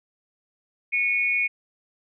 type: tone pair together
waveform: sine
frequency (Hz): 2201 / 2455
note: C#7 / D#7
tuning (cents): -13 / -24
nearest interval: major second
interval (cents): 189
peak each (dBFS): -23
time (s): 0.92-1.48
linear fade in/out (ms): 20
effects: none